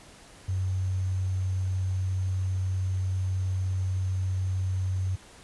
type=tone with sample-and-hold; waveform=sine; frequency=93.7 Hz; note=F#2; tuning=22 cents sharp; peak=-25 dBFS; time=0.48-5.16 s; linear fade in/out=10 ms; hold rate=6300 Hz; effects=pink hiss -51 dBFS RMS until 5.43 s + resampled to 24000 Hz